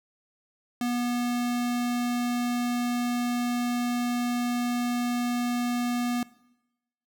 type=tone; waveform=square; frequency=242.7 Hz; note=B3; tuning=30 cents flat; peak=-26 dBFS; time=0.81-6.23 s; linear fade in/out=2 ms; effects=noise-tail reverb RT60 0.9 s tail -20 dB re dry